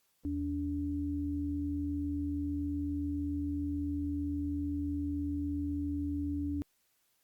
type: tone pair together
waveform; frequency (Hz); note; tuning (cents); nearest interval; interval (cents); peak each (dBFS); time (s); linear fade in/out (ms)
sine; 80.79 / 287.9; E2 / D4; -34 / -34; octave + minor seventh; 2200; -37 / -33; 0.25-6.62; 0
effects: white hiss -74 dBFS RMS until 7.23 s + Opus 48 kbps